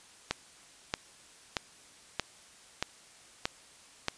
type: click train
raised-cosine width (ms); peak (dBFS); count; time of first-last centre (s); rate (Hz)
0.2; -11; 7; 0.31-4.084; 1.59
effects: white hiss -56 dBFS RMS until 4.17 s + resampled to 22050 Hz

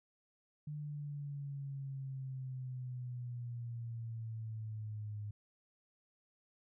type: exponential sweep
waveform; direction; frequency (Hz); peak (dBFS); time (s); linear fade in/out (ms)
sine; down; 150 to 103.83; -40; 0.67-5.31; 5
effects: none

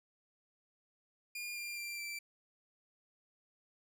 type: tone with pitch steps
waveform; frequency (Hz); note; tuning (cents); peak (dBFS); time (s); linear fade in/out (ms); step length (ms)
sawtooth; 2418 / 2392 / 2366 / 2340; D7 / D7 / D7 / D7; +50 / +31 / +12 / -7; -37; 1.35-2.19; 5; 210
effects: none

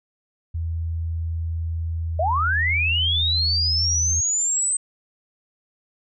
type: tone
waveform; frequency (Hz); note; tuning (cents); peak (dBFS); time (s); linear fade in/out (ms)
sine; 82.41; E2; 0; -23; 0.54-4.21; 10
type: linear sweep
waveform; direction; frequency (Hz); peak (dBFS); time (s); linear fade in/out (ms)
sine; up; 593 to 8230; -19; 2.19-4.77; 5
effects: none

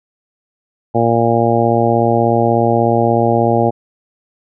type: harmonic tone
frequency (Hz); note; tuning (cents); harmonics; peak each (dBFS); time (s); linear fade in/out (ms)
116.54; A#2; 0; 1 / 2 / 3 / 4 / 5 / 6 / 7; -18 / -18 / -18 / -18 / -18 / -18 / -18; 0.94-3.71; 20
effects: none

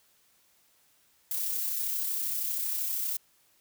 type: noise with amplitude modulation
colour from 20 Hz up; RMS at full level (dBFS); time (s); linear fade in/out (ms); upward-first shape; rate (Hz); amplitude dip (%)
violet; -30; 1.31-3.17; 2; sine; 32.7; 30
effects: white hiss -66 dBFS RMS until 3.6 s

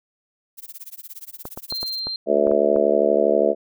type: noise with tremolo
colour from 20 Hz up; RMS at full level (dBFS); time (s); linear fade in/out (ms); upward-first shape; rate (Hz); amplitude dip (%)
violet; -35; 0.57-2; 20; sine; 17; 100
type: clicks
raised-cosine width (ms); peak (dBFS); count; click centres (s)
1; -18; 8; 1.454 / 1.575 / 1.724 / 1.83 / 2.07 / 2.471 / 2.515 / 2.762
type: tone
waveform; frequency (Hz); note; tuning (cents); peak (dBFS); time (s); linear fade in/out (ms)
sine; 4161; C8; -10; -25; 1.7-2.16; 2
type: harmonic tone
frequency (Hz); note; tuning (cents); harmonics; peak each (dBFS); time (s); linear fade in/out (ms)
72.4; D2; -24; 3 / 4 / 5 / 6 / 7 / 8 / 9; -28 / -29 / -23 / -22 / -22 / -22 / -20; 2.26-3.55; 50
effects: none

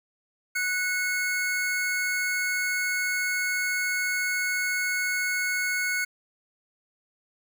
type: tone pair together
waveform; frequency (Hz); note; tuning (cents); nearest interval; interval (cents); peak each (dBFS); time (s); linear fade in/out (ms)
square; 1480 / 2182; F#6 / C#7; 0 / -28; perfect fifth; 672; -29 / -28; 0.55-6.05; 10
effects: none

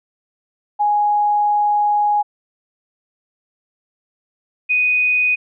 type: tone pair in turn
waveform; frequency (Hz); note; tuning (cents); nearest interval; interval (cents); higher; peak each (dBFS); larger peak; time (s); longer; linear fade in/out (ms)
sine; 830.6 / 2489; G#5 / D#7; 0 / 0; octave + perfect fifth; 1900; second; -13; neither; 0.79-2.23 / 4.69-5.36; first; 20
effects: none

